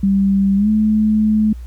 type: tone with pitch glide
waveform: sine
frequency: 196 to 215 Hz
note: G3 to A3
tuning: 0 to -40 cents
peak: -11 dBFS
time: 0.03-1.53 s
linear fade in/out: 5 ms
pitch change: +160 cents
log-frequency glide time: 0.56-0.69 s
effects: added 60 Hz sine -28 dBFS peak until 1.66 s + pink hiss -53 dBFS RMS until 1.66 s

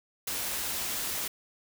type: noise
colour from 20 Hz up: white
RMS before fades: -33 dBFS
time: 0.27-1.28 s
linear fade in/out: 5 ms
effects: none

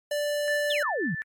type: tone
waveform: square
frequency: 587.3 Hz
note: D5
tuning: in tune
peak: -26 dBFS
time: 0.11-0.83 s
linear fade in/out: 5 ms
type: tone with tremolo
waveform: sine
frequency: 1760 Hz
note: A6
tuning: in tune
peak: -28 dBFS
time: 0.48-1.22 s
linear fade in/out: 0 ms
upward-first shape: sine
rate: 5.7 Hz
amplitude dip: 45%
type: exponential sweep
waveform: sine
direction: down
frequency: 3793 to 138.6 Hz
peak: -26 dBFS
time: 0.7-1.15 s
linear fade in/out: 5 ms
effects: MP3 64 kbps

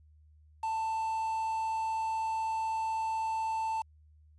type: tone with quantisation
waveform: triangle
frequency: 888 Hz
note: A5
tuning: 16 cents sharp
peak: -28 dBFS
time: 0.63-3.82 s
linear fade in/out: 5 ms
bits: 8
effects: added 76 Hz sine -57 dBFS peak until 4.38 s + resampled to 24000 Hz

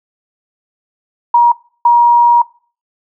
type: tone bursts at uneven times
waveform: sine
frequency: 951 Hz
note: A#5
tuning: 34 cents sharp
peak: -4 dBFS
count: 2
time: 1.34-1.52 / 1.85-2.42 s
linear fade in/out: 5 ms
effects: noise-tail reverb RT60 0.4 s tail -21 dB re dry

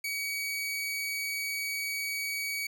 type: tone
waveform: sawtooth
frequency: 2262 Hz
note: C#7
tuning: 34 cents sharp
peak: -28 dBFS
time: 0.04-2.67 s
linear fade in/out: 5 ms
effects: none

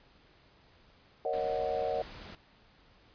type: chord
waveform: sine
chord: D# minor seventh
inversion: second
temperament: equal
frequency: 466.2 / 554.4 / 622.3 / 740 Hz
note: A#4 / C#5 / D#5 / F#5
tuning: 0 / 0 / 0 / 0 cents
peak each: -35 dBFS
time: 1.25-2.02 s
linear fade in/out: 2 ms
type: noise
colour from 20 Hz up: pink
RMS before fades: -47 dBFS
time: 1.33-2.35 s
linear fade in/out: 2 ms
effects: pink hiss -62 dBFS RMS until 3.14 s + resampled to 11025 Hz

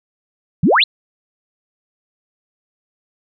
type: exponential sweep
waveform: sine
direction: up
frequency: 135.8 to 4408 Hz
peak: -9 dBFS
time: 0.63-0.84 s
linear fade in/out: 5 ms
effects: none

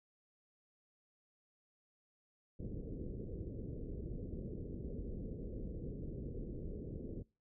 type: low-pass noise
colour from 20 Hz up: pink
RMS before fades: -44 dBFS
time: 2.59-7.23 s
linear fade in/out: 10 ms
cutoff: 490 Hz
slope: 48 dB/octave
effects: noise-tail reverb RT60 0.3 s tail -23 dB re dry

